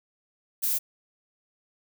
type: noise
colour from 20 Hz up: violet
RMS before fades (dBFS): -26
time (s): 0.62-0.79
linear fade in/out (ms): 20
effects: none